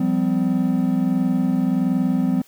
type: chord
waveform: triangle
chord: F suspended second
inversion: none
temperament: equal with one note detuned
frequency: 174.61 / 196 / 255.4 Hz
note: F3 / G3 / C4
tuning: 0 / 0 / -42 cents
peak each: -21 / -20 / -18 dBFS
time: 0-2.42 s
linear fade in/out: 5 ms
effects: white hiss -54 dBFS RMS until 2.47 s

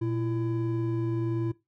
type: tone pair together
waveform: triangle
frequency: 118.51 / 334.6 Hz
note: A#2 / E4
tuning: +29 / +26 cents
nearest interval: octave + tritone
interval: 1797 cents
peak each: -27 dBFS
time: 0.01-1.52 s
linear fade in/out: 10 ms
effects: noise-tail reverb RT60 0.2 s tail -18 dB re dry

